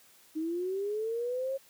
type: linear sweep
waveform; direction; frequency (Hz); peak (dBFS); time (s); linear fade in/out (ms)
sine; up; 307.7 to 546; -30; 0.35-1.58; 20
effects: white hiss -60 dBFS RMS until 1.69 s + high-pass 100 Hz 12 dB/octave